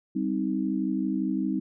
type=chord; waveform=sine; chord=C minor; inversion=second; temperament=just; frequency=196.22 / 261.6 / 314 Hz; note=G3 / C4 / Eb4; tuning=+2 / 0 / +16 cents; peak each=-29 dBFS; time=0.15-1.6 s; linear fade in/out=10 ms; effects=none